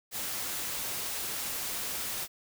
white noise, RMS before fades -35 dBFS, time 0.11-2.28 s, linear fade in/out 50 ms, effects none

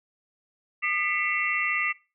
sine tone cluster, 1216 / 1991 / 2177 / 2336 / 2707 Hz, D#6 / B6 / C#7 / D7 / E7, -40 / +14 / -32 / -10 / +45 cents, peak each -32 / -28 / -30 / -36 / -30 dBFS, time 0.82-1.93 s, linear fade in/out 20 ms, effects noise-tail reverb RT60 0.3 s tail -20 dB re dry

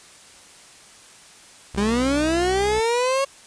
sawtooth tone with vibrato, 62.8 Hz, B1, 30 cents sharp, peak -26 dBFS, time 1.74-2.8 s, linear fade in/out 5 ms, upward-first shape square, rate 5.6 Hz, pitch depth 29 cents each way
30% pulse linear sweep, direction up, 194.8 to 554.4 Hz, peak -16 dBFS, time 1.77-3.25 s, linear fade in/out 10 ms
effects white hiss -47 dBFS RMS until 3.46 s + resampled to 22050 Hz

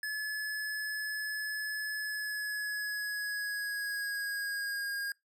square tone with pitch glide, 1715 to 1624.4 Hz, A6 to G#6, -45 to -39 cents, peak -34 dBFS, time 0.03-5.12 s, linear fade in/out 2 ms, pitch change -94 cents, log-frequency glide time 1.94-4.93 s, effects noise-tail reverb RT60 0.2 s tail -25 dB re dry

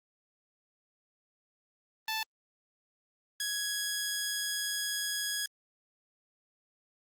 10% pulse tone pair in turn, 879 / 1666.1 Hz, A5 / G#6, -2 / +5 cents, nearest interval major seventh, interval 1107 cents, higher second, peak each -23 dBFS, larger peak neither, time 2.08-2.23 / 3.4-5.46 s, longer second, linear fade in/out 2 ms, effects Opus 32 kbps

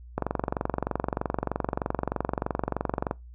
click train, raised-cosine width 1 ms, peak -12 dBFS, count 69, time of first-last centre 0.18-3.111 s, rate 23.2 Hz, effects noise-tail reverb RT60 0.2 s tail -23 dB re dry + added 60 Hz sine -43 dBFS peak until 3.34 s

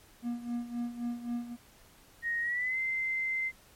triangle tone with tremolo, 238.7 Hz, A#3, 41 cents sharp, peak -28 dBFS, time 0.22-1.57 s, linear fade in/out 50 ms, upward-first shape sine, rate 3.8 Hz, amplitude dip 75%
sine tone with pitch glide, 1871 to 2076 Hz, A#6 to C7, +6 to -14 cents, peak -29 dBFS, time 2.22-3.52 s, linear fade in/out 50 ms, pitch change +180 cents, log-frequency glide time 2.41-2.78 s
effects pink hiss -59 dBFS RMS until 3.75 s + MP3 64 kbps

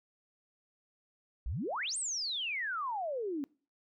sine exponential two-way sweep, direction up then down, 48.46 to 8940 to 266.4 Hz, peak -33 dBFS, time 1.46-3.44 s, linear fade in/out 0 ms, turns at 1.97 s, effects noise-tail reverb RT60 0.4 s tail -24 dB re dry

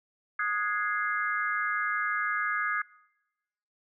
sine chord, Ab dominant seventh, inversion second, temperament equal with one note detuned, 1244.5 / 1455.4 / 1661.2 / 2093 Hz, Eb6 / Gb6 / Ab6 / C7, 0 / -29 / 0 / 0 cents, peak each -31 / -35 / -30 / -35 dBFS, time 0.39-2.82 s, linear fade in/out 5 ms, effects noise-tail reverb RT60 1.0 s tail -24 dB re dry

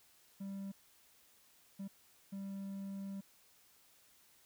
triangle tone bursts at uneven times, 196 Hz, G3, in tune, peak -39 dBFS, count 3, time 0.4-0.72 / 1.79-1.88 / 2.32-3.21 s, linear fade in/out 10 ms, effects white hiss -67 dBFS RMS until 4.45 s

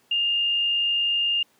sine tone with frequency modulation, 2816 Hz, F7, 14 cents sharp, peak -20 dBFS, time 0.11-1.43 s, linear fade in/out 5 ms, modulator 56.2 Hz, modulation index 0.49, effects pink hiss -62 dBFS RMS until 1.59 s + high-pass 200 Hz 12 dB/octave

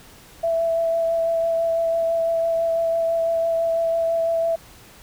sine tone with vibrato, 663 Hz, E5, 10 cents sharp, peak -18 dBFS, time 0.43-4.56 s, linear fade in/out 10 ms, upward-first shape sine, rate 6 Hz, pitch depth 12 cents each way, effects pink hiss -47 dBFS RMS until 5.02 s

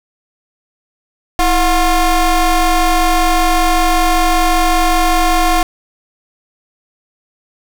30% pulse ring-modulated tone, 349.4 Hz, F4, 1 cent sharp, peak -4 dBFS, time 1.39-5.63 s, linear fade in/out 2 ms, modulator 372 Hz, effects none

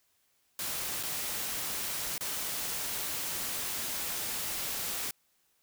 white noise with dropouts, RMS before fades -35 dBFS, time 0.59-5.11 s, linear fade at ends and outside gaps 2 ms, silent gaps 1.029-1.033 / 2.18-2.208 s, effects white hiss -72 dBFS RMS until 5.62 s

